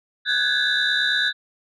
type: tone cluster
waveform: sine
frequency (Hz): 1493 / 1629 / 1698 / 3635 / 3934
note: F#6 / G#6 / G#6 / A#7 / B7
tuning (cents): +15 / -34 / +38 / -44 / -7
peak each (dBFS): -24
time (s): 0.25-1.33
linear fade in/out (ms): 50
effects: tanh soft clip ceiling -11 dBFS